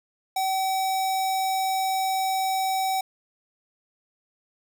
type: tone with notch filter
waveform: square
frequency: 764 Hz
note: G5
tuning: 45 cents flat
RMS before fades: -25 dBFS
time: 0.36-3.01 s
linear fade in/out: 5 ms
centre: 1600 Hz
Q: 0.79
effects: none